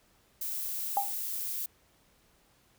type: noise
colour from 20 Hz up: violet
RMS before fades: -35 dBFS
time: 0.41-1.66 s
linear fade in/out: 5 ms
type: tone with exponential decay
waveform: sine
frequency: 802 Hz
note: G5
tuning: 39 cents sharp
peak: -21 dBFS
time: 0.97-1.14 s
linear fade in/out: 1 ms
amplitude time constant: 35 ms
effects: pink hiss -66 dBFS RMS until 2.78 s